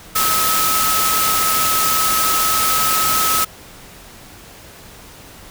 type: tone in noise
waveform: sine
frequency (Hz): 1288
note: E6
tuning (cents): -41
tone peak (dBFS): -18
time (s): 0.15-3.45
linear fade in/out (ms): 10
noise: white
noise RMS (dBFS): -18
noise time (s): 0.15-3.45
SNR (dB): -3
effects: pink hiss -40 dBFS RMS until 5.5 s